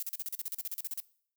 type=noise bursts; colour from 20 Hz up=violet; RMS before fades=-36 dBFS; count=16; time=0-1.001 s; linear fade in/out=0 ms; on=26 ms; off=39 ms; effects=noise-tail reverb RT60 0.6 s tail -21 dB re dry